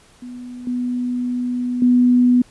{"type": "tone with level steps", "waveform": "sine", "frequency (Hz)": 246.9, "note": "B3", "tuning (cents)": 0, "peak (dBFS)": [-30, -19, -10], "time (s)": [0.22, 2.42], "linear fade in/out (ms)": 5, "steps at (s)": [0.67, 1.82], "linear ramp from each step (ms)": 2, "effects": ["pink hiss -51 dBFS RMS until 2.5 s", "resampled to 24000 Hz"]}